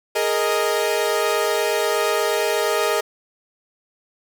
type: chord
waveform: sawtooth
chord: Ab suspended second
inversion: none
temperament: equal with one note detuned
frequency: 415.3 / 463.7 / 622.3 Hz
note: Ab4 / Bb4 / Eb5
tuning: 0 / -9 / 0 cents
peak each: -19 dBFS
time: 0.15-3.01 s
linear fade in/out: 10 ms
effects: none